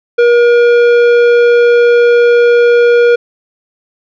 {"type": "tone with tanh clipping", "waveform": "sine", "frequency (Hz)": 477.1, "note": "A#4", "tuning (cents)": 40, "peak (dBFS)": -6, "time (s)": [0.18, 3.16], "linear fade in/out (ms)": 10, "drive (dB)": 12, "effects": []}